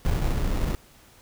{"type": "noise with sample-and-hold", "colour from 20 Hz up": "brown", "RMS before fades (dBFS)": -24, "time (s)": [0.05, 0.75], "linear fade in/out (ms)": 0, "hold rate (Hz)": 1575, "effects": ["pink hiss -54 dBFS RMS until 1.21 s"]}